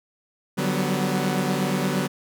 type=chord; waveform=sawtooth; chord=G major seventh; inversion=second; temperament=equal with one note detuned; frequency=146.83 / 185 / 193.52 / 246.9 Hz; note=D3 / F#3 / G3 / B3; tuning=0 / 0 / -22 / 0 cents; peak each=-24 / -22 / -24 / -24 dBFS; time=0.57-2.08 s; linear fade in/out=20 ms; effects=none